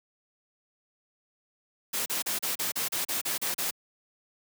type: noise bursts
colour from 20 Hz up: white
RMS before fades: -30 dBFS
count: 11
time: 1.93-3.71 s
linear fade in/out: 10 ms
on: 130 ms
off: 35 ms
effects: high-pass 150 Hz 12 dB/octave